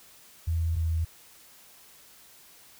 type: tone pair in turn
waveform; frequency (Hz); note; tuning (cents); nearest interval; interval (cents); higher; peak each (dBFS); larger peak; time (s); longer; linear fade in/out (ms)
sine; 82.41 / 81.46; E2 / E2; 0 / -20; unison; 20; first; -24; neither; 0.47-0.76 / 0.76-1.05; neither; 10
effects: white hiss -54 dBFS RMS until 2.79 s